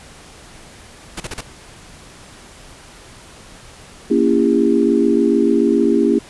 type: noise bursts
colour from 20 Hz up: pink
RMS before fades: -26 dBFS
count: 4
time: 1.17-1.409 s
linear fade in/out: 5 ms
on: 32 ms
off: 37 ms
type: chord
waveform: sine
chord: A# diminished seventh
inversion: none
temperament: just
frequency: 233.1 / 279.7 / 335.6 / 402.8 Hz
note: A#3 / C#4 / E4 / G4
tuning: 0 / +16 / +31 / +47 cents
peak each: -17 dBFS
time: 4.1-6.19 s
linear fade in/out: 10 ms
effects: pink hiss -41 dBFS RMS until 6.29 s + resampled to 24000 Hz